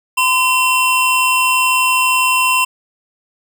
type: tone pair together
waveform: square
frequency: 1019 / 2723 Hz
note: C6 / F7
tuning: -46 / -44 cents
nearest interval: octave + perfect fourth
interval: 1702 cents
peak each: -15 dBFS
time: 0.17-2.65 s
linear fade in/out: 10 ms
effects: none